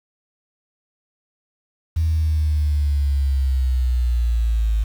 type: linear sweep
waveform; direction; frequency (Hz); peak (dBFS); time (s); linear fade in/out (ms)
sine; down; 81.3 to 53; -15; 1.96-4.84; 10
effects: tanh soft clip ceiling -11 dBFS + 7-bit